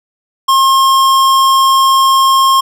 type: tone with hard clipping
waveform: sine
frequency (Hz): 1071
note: C6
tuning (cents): +40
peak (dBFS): -8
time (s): 0.48-2.61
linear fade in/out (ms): 10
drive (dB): 17
effects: none